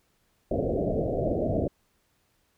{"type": "low-pass noise", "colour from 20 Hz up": "white", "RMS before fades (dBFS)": -27, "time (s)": [0.51, 1.68], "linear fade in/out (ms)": 5, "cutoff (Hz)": 680, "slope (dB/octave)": 96, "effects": ["pink hiss -70 dBFS RMS until 2.57 s"]}